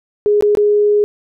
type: tone with dropouts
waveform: sine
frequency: 415.3 Hz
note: G#4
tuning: in tune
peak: -9 dBFS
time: 0.26-1.04 s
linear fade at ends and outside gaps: 0 ms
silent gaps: 0.409-0.424 / 0.551-0.572 s
effects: none